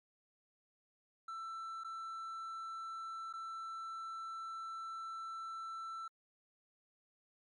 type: tone with dropouts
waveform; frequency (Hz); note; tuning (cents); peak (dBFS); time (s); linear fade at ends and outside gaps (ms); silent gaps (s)
triangle; 1333; E6; +19; -40; 1.28-6.08; 5; 1.837-1.845 / 3.328-3.336
effects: MP3 48 kbps